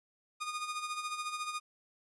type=tone with tremolo; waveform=sawtooth; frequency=1227 Hz; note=D#6; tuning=25 cents flat; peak=-30 dBFS; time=0.4-1.6 s; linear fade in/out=20 ms; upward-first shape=sine; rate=14 Hz; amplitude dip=60%; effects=resampled to 24000 Hz + 12-bit